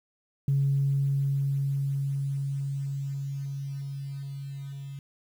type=tone with level ramp; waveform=sine; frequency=138.59 Hz; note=C#3; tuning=in tune; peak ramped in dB=-20 to -36 dBFS; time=0.48-4.99 s; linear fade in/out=2 ms; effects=tanh soft clip ceiling -16 dBFS + 9-bit